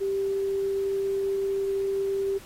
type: tone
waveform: sine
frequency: 392 Hz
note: G4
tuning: in tune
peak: -24 dBFS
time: 0-2.39 s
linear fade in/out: 20 ms
effects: pink hiss -49 dBFS RMS until 2.45 s + AAC 48 kbps